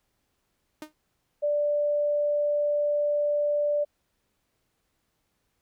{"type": "tone with exponential decay", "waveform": "sawtooth", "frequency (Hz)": 306.6, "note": "D#4", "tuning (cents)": -25, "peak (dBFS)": -30, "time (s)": [0.82, 0.93], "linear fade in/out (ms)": 2, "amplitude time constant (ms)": 23}
{"type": "tone", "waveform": "sine", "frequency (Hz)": 587.3, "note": "D5", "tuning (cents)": 0, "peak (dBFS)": -22, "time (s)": [1.42, 3.85], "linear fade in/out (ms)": 20}
{"effects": ["pink hiss -75 dBFS RMS until 5.61 s"]}